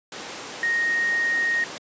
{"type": "tone in noise", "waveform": "sine", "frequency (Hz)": 1864.7, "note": "A#6", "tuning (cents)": 0, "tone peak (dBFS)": -20, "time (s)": [0.63, 1.64], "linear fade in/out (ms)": 2, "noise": "pink", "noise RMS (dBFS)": -34, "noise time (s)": [0.12, 1.78], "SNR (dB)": 11, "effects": ["high-pass 300 Hz 12 dB/octave", "resampled to 16000 Hz"]}